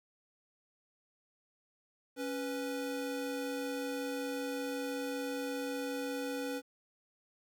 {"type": "tone pair together", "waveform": "square", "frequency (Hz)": [277.2, 493.9], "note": ["C#4", "B4"], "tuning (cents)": [0, 0], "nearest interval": "minor seventh", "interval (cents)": 1000, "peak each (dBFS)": [-39, -39], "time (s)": [2.16, 6.62], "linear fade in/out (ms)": 50, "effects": ["11-bit"]}